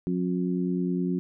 harmonic tone, 89.9 Hz, F#2, 49 cents flat, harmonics 2 / 3 / 4, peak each -26 / -30 / -32 dBFS, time 0.07-1.19 s, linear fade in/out 0 ms, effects none

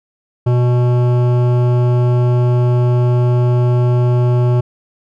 sine tone with hard clipping, 122.7 Hz, B2, 11 cents flat, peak -12 dBFS, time 0.46-4.61 s, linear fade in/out 10 ms, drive 14 dB, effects none

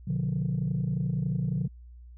sine chord, B diminished, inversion none, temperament equal with one note detuned, 123.47 / 146.83 / 177.87 Hz, B2 / D3 / F3, 0 / 0 / +32 cents, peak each -30 / -28 / -29 dBFS, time 0.07-1.68 s, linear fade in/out 10 ms, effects tanh soft clip ceiling -21 dBFS + added 60 Hz sine -45 dBFS peak until 2.17 s

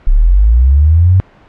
sine linear sweep, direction up, 31.21 to 96 Hz, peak -4 dBFS, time 0.07-1.2 s, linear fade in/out 0 ms, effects pink hiss -43 dBFS RMS until 1.48 s + low-pass 2000 Hz 12 dB/octave

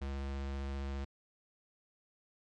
square tone with vibrato, 68.7 Hz, C#2, 15 cents flat, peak -37 dBFS, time 0.01-1.05 s, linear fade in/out 10 ms, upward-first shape sine, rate 15 Hz, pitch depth 10 cents each way, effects low-pass 5000 Hz 12 dB/octave + MP3 64 kbps

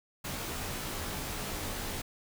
pink noise with comb filter, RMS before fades -37 dBFS, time 0.24-2.02 s, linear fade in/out 10 ms, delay 18 ms, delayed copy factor -0.85, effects none

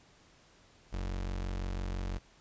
35% pulse tone, 45.96 Hz, F#1, 11 cents flat, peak -32 dBFS, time 0.92-2.19 s, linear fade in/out 20 ms, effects pink hiss -62 dBFS RMS until 2.4 s + resampled to 16000 Hz

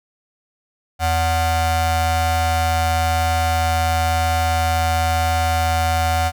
45% pulse ring-modulated tone, 327.8 Hz, E4, 10 cents flat, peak -13 dBFS, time 0.99-6.32 s, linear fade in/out 50 ms, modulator 410 Hz, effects none

